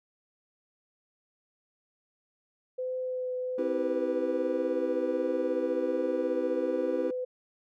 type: tone with vibrato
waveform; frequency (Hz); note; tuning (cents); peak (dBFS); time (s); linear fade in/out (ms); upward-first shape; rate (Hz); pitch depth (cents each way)
sine; 508; B4; +49; -30; 2.78-7.25; 10; triangle; 1.3; 13
type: chord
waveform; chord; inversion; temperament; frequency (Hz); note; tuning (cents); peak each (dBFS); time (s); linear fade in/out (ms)
triangle; C major seventh; none; just; 261.6 / 327 / 392.4 / 490.5; C4 / E4 / G4 / B4; 0 / -14 / +2 / -12; -34 / -31 / -33 / -33; 3.58-7.11; 5
effects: none